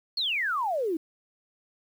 sine exponential sweep, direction down, 4462 to 304.3 Hz, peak -25 dBFS, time 0.17-0.97 s, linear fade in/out 5 ms, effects 9-bit

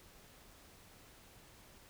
silence, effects pink hiss -60 dBFS RMS until 1.89 s

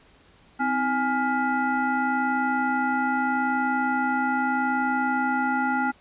sine tone with frequency modulation, 830.6 Hz, G#5, in tune, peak -21 dBFS, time 0.59-5.92 s, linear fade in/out 20 ms, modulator 574 Hz, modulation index 1.3, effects pink hiss -56 dBFS RMS until 6 s + resampled to 8000 Hz

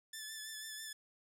10% pulse tone with vibrato, 1746 Hz, A6, 14 cents flat, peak -35 dBFS, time 0.13-0.93 s, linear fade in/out 5 ms, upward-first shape sine, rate 6.1 Hz, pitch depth 30 cents each way, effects none

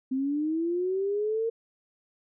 sine linear sweep, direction up, 257.3 to 460.8 Hz, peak -25 dBFS, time 0.11-1.5 s, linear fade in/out 10 ms, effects none

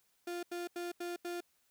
35% pulse tone bursts, 349.2 Hz, F4, in tune, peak -36 dBFS, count 5, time 0.27-1.406 s, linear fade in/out 5 ms, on 160 ms, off 84 ms, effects white hiss -74 dBFS RMS until 1.7 s

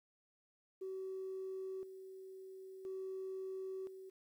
sine tone with tremolo, 379.8 Hz, F#4, 45 cents sharp, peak -40 dBFS, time 0.81-4.1 s, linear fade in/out 10 ms, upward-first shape square, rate 0.49 Hz, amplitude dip 65%, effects tanh soft clip ceiling -37 dBFS + 12-bit

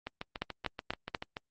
two click trains, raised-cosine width 0.3 ms, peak -15 / -21 dBFS, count 4 / 10, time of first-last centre 0.42-1.148 / 0.07-1.369 s, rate 4.12 / 6.93 Hz, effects Opus 32 kbps

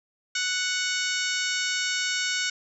harmonic tone with a mistuned harmonic, 740 Hz, F#5, in tune, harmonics 2 / 3 / 4 / 5 / 6 / 7 / 8 / 9 / 10, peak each -30 / -32 / -33 / -34 / -35 / -35 / -36 / -37 / -37 dBFS, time 0.35-2.5 s, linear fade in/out 5 ms, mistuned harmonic 7, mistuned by +73 cents, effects none

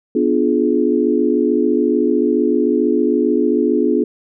sine chord, B diminished seventh, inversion none, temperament equal with one note detuned, 246.9 / 293.7 / 349.2 / 423.1 Hz, B3 / D4 / F4 / Ab4, 0 / 0 / 0 / +32 cents, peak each -18 dBFS, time 0.15-4.04 s, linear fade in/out 5 ms, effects none

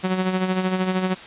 sawtooth tone with tremolo, 185.9 Hz, F#3, 8 cents sharp, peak -14 dBFS, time 0.03-1.15 s, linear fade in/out 20 ms, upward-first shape sine, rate 13 Hz, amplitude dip 55%, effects white hiss -39 dBFS RMS until 1.26 s + resampled to 8000 Hz

